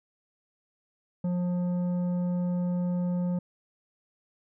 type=tone with tanh clipping; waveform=sine; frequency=177.8 Hz; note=F3; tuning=31 cents sharp; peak=-27 dBFS; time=1.24-3.39 s; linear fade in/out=5 ms; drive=9 dB; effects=none